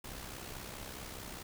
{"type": "noise with amplitude modulation", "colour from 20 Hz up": "pink", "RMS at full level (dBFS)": -43, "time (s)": [0.04, 1.43], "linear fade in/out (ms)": 5, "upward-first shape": "sine", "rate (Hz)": 64.8, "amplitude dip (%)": 55, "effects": []}